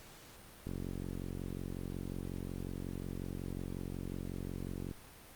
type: click train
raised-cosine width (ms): 3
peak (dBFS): -27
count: 194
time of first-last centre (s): 0.67-4.912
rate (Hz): 45.5
effects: pink hiss -55 dBFS RMS until 5.35 s + Opus 48 kbps